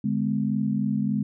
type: chord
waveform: sine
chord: G# diminished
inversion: second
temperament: equal with one note detuned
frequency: 146.83 / 207.7 / 251.3 Hz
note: D3 / G#3 / B3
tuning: 0 / 0 / +30 cents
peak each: -29 / -24 / -28 dBFS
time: 0.04-1.23 s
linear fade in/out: 5 ms
effects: none